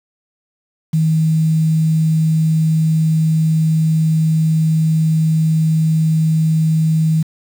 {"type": "tone with quantisation", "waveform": "sine", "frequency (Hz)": 159, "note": "D#3", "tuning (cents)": 38, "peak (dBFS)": -11, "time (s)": [0.93, 7.23], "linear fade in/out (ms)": 10, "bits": 6, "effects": []}